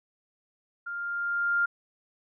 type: tone with level ramp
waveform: sine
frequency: 1400 Hz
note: F6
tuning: 4 cents sharp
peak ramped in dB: -33 to -21 dBFS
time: 0.86-1.66 s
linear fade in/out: 10 ms
effects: none